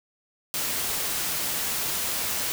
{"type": "noise", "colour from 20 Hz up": "white", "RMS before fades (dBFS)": -28, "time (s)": [0.54, 2.52], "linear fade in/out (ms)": 0, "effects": []}